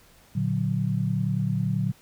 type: chord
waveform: sine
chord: Bb augmented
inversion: none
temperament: equal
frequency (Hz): 116.54 / 146.83 / 185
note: Bb2 / D3 / F#3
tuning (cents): 0 / 0 / 0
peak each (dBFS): -27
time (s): 0.35-1.92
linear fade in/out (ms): 10
effects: pink hiss -56 dBFS RMS until 2.01 s